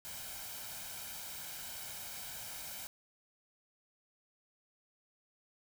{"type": "noise with comb filter", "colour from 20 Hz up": "white", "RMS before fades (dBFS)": -45, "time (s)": [0.05, 2.87], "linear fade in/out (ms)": 0, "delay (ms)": 1.3, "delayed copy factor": 0.6, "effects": []}